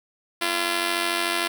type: tone with amplitude modulation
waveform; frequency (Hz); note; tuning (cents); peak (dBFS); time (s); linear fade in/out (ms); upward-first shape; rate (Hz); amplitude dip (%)
5% pulse; 341.5; F4; -39; -8; 0.41-1.48; 10; sine; 93.5; 65
effects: none